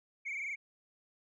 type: tone with frequency modulation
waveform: sine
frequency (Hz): 2242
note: C#7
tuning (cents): +19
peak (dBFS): -34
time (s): 0.25-0.56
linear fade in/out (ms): 20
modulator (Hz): 22.4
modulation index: 4.7
effects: tanh soft clip ceiling -34 dBFS